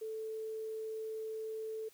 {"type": "tone", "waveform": "sine", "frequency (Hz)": 439.6, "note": "A4", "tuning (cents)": -2, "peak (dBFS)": -38, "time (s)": [0.01, 1.89], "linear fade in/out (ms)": 10, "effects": ["white hiss -64 dBFS RMS until 1.93 s"]}